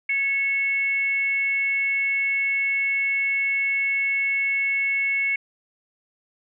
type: tone with frequency modulation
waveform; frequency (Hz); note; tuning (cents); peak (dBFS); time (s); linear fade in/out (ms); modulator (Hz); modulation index
sine; 2200; C#7; -14; -20; 0.09-5.36; 5; 514; 0.31
effects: none